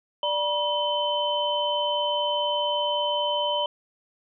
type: tone cluster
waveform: sine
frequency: 589 / 964 / 3060 Hz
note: D5 / B5 / G7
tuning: +5 / -42 / -42 cents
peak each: -27 dBFS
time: 0.23-3.66 s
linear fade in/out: 2 ms
effects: none